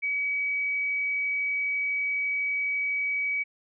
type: tone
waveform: sine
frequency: 2273 Hz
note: C#7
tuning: 43 cents sharp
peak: -25 dBFS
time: 0.02-3.44 s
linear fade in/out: 20 ms
effects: none